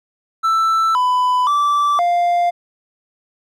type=tone with pitch steps; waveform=triangle; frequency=1326 / 999 / 1164 / 699 Hz; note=E6 / B5 / D6 / F5; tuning=+10 / +20 / -16 / +1 cents; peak=-11 dBFS; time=0.43-2.51 s; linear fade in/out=20 ms; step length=520 ms; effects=none